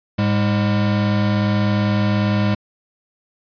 square tone pair together, 105.7 / 203.3 Hz, G#2 / G#3, +31 / -37 cents, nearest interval major seventh, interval 1132 cents, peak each -19 dBFS, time 0.18-2.55 s, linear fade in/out 10 ms, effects resampled to 11025 Hz

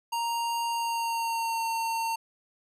square tone with pitch glide, 932.3 to 910 Hz, A#5 to A#5, 0 to -42 cents, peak -28 dBFS, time 0.12-2.16 s, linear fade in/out 10 ms, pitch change -42 cents, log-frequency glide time 0.69-1.65 s, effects resampled to 32000 Hz

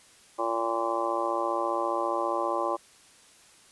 harmonic tone, 114.9 Hz, A#2, 25 cents flat, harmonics 3 / 4 / 5 / 6 / 7 / 8 / 9 / 10, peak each -33 / -39 / -31 / -41 / -33 / -41 / -31 / -35 dBFS, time 0.38-2.77 s, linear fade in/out 20 ms, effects white hiss -56 dBFS RMS until 3.71 s + resampled to 24000 Hz

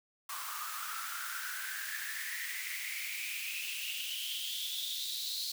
white noise with high-pass filter sweep, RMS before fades -39 dBFS, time 0.29-5.52 s, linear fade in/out 5 ms, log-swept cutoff 1100 to 4200 Hz, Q 8.5, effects none

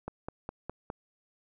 click train, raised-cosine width 1 ms, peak -22 dBFS, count 5, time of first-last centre 0.08-0.901 s, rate 4.87 Hz, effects none

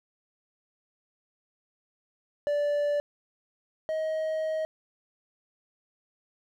triangle tone pair in turn, 583 / 630.9 Hz, D5 / D#5, -13 / +24 cents, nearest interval minor second, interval 137 cents, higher second, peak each -22 / -25 dBFS, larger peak first, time 2.47-3 / 3.89-4.65 s, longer second, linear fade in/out 0 ms, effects none

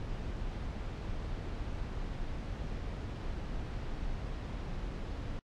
brown noise, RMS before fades -38 dBFS, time 0-5.39 s, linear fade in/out 0 ms, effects low-pass 5000 Hz 12 dB/octave + AAC 64 kbps

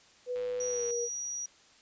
sine tone with pitch glide, 495.6 to 473.2 Hz, B4 to A#4, +6 to +26 cents, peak -31 dBFS, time 0.26-1.09 s, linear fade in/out 50 ms, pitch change -80 cents, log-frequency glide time 0.67-0.84 s
click train, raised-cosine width 0.3 ms, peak -34 dBFS, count 60, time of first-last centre 0.36-0.906 s, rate 108 Hz
sine tone, 5780 Hz, F#8, 41 cents flat, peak -34 dBFS, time 0.6-1.46 s, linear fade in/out 5 ms
effects white hiss -60 dBFS RMS until 1.81 s + resampled to 16000 Hz

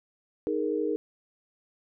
sine chord, D# suspended fourth, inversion none, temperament just, 311.1 / 414.8 / 466.7 Hz, D#4 / G#4 / A#4, 0 / -2 / +2 cents, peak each -30 dBFS, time 0.47-0.96 s, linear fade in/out 0 ms, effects none

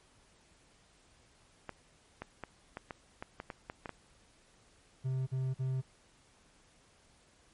clicks, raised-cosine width 0.5 ms, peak -25 dBFS, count 11, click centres 1.693 / 2.22 / 2.437 / 2.771 / 2.908 / 3.225 / 3.401 / 3.502 / 3.699 / 3.858 / 3.893 s
triangle tone bursts, 130.81 Hz, C3, in tune, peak -29 dBFS, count 3, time 5.04-5.818 s, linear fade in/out 20 ms, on 230 ms, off 44 ms
effects pink hiss -65 dBFS RMS until 7.53 s + MP3 48 kbps

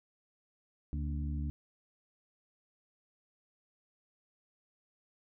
harmonic tone with a mistuned harmonic, 72.9 Hz, D2, 12 cents flat, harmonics 1 / 2 / 3 / 4, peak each -34 / -40 / -44 / -46 dBFS, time 0.93-1.5 s, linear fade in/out 0 ms, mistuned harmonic 3, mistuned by +64 cents, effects none

